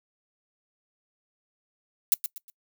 violet noise with echo, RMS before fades -19 dBFS, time 2.12-2.14 s, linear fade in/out 0 ms, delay 120 ms, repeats 3, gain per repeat -10 dB, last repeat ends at 2.5 s, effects noise-tail reverb RT60 0.1 s tail -23 dB re dry

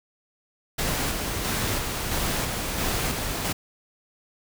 pink noise with tremolo, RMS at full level -26 dBFS, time 0.78-3.53 s, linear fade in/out 10 ms, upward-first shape square, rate 1.5 Hz, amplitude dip 30%, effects none

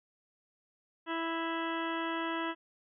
harmonic tone, 329.6 Hz, E4, in tune, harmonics 1 / 2 / 3 / 4 / 5 / 6 / 8 / 9 / 10, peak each -36 / -42 / -38 / -41 / -42 / -44 / -46 / -49 / -48 dBFS, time 1.06-2.55 s, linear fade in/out 50 ms, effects none

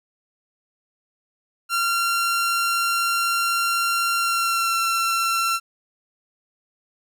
sawtooth tone with pitch glide, 1376 to 1353.9 Hz, F6 to E6, -26 to +46 cents, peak -16 dBFS, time 1.69-5.6 s, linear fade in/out 50 ms, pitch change -28 cents, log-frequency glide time 4.17-4.79 s, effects none

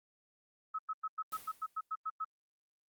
sine tone bursts, 1286 Hz, E6, 43 cents flat, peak -34 dBFS, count 11, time 0.74-2.248 s, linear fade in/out 10 ms, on 48 ms, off 98 ms
white noise with exponential decay, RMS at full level -47 dBFS, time 1.32-1.92 s, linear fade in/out 1 ms, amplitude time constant 130 ms
effects Opus 32 kbps

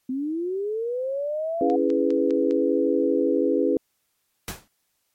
sine linear sweep, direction up, 251.4 to 723 Hz, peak -24 dBFS, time 0.09-1.76 s, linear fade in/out 5 ms
sine chord, C# minor seventh, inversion none, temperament equal with one note detuned, 277.2 / 329.6 / 415.3 / 496.5 Hz, C#4 / E4 / G#4 / B4, 0 / 0 / 0 / +9 cents, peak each -24 dBFS, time 1.61-3.77 s, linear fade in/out 2 ms
click train, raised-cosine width 0.2 ms, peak -23 dBFS, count 5, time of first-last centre 1.7-2.51 s, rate 4.94 Hz
pink noise with exponential decay, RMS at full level -27 dBFS, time 4.48-4.68 s, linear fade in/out 1 ms, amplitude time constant 42 ms
effects white hiss -72 dBFS RMS until 5.14 s + MP3 64 kbps

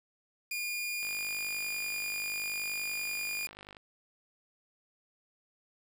sawtooth tone, 2427 Hz, D#7, 44 cents flat, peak -30 dBFS, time 0.51-3.47 s, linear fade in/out 5 ms
click train, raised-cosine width 0.3 ms, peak -32 dBFS, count 139, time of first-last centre 1.03-3.768 s, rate 50.4 Hz
effects 9-bit

